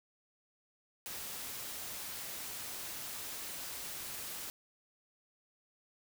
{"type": "noise", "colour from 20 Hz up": "white", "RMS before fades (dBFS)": -43, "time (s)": [1.06, 4.5], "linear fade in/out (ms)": 0, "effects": []}